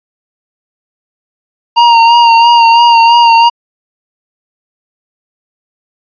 square tone with vibrato, 932.3 Hz, A#5, in tune, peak -3 dBFS, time 1.76-3.5 s, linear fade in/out 20 ms, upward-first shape sine, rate 3 Hz, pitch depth 31 cents each way, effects resampled to 11025 Hz

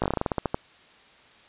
slowing click train, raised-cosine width 1 ms, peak -10 dBFS, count 13, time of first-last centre 0.02-0.544 s, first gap 17 ms, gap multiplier 1.16, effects white hiss -54 dBFS RMS until 1.48 s + resampled to 8000 Hz

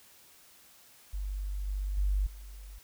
sine tone with level steps, 48.88 Hz, G1, 4 cents flat, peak -32 / -30 / -25 / -43 dBFS, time 1.13-2.79 s, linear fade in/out 10 ms, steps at 1.67 / 1.97 / 2.26 s, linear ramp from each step 10 ms, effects white hiss -58 dBFS RMS until 2.83 s

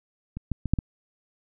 clicks, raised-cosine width 5 ms, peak -21 / -14 / -16 / -7 / -15 dBFS, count 5, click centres 0.37 / 0.517 / 0.657 / 0.736 / 0.788 s, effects none

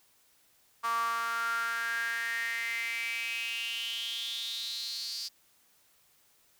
sawtooth tone with high-pass filter sweep, 231.1 Hz, A#3, 15 cents flat, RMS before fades -34 dBFS, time 0.83-5.29 s, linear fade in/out 20 ms, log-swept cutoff 1100 to 4800 Hz, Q 8.4, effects white hiss -66 dBFS RMS until 6.59 s

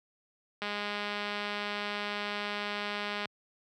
click train, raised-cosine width 0.3 ms, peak -19 dBFS, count 544, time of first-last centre 0.62-3.256 s, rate 206 Hz, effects high-pass 100 Hz 12 dB/octave

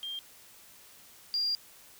sine tone pair in turn, 3195 / 4787 Hz, G7 / D8, +32 / +32 cents, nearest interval perfect fifth, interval 700 cents, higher second, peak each -35 / -27 dBFS, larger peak second, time 0.03-0.19 / 1.34-1.55 s, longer second, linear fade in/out 0 ms, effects white hiss -55 dBFS RMS until 1.99 s

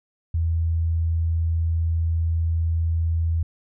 sine tone, 82.41 Hz, E2, in tune, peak -19 dBFS, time 0.34-3.43 s, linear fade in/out 5 ms, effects none

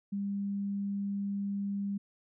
sine tone, 200 Hz, G3, 35 cents sharp, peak -31 dBFS, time 0.12-1.98 s, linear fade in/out 10 ms, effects none

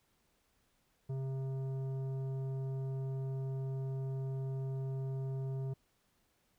triangle tone with tanh clipping, 133.6 Hz, C3, 36 cents sharp, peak -37 dBFS, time 1.09-5.74 s, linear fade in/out 10 ms, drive 15 dB, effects pink hiss -75 dBFS RMS until 6.58 s

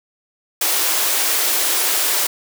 white high-pass noise, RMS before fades -18 dBFS, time 0.61-2.27 s, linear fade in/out 5 ms, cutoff 310 Hz, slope 48 dB/octave, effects none

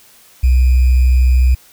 sine tone with sample-and-hold, 63.2 Hz, B1, 41 cents sharp, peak -7 dBFS, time 0.43-1.55 s, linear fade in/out 10 ms, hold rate 2450 Hz, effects white hiss -46 dBFS RMS until 1.72 s

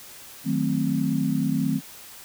sine chord, D# diminished seventh, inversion none, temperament equal, 155.56 / 185 / 220 / 261.6 Hz, D#3 / F#3 / A3 / C4, 0 / 0 / 0 / 0 cents, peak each -27 / -28 / -27 / -25 dBFS, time 0.44-1.81 s, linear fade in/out 50 ms, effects white hiss -44 dBFS RMS until 2.24 s

